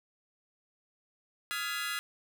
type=chord; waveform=25% pulse; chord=F half-diminished seventh; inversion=third; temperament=just; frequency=1257.2 / 1396.9 / 1676.3 / 2012 Hz; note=Eb6 / F6 / Ab6 / Cb7; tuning=+18 / 0 / +16 / +32 cents; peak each=-37 / -34 / -34 / -36 dBFS; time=1.51-1.99 s; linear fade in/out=0 ms; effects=none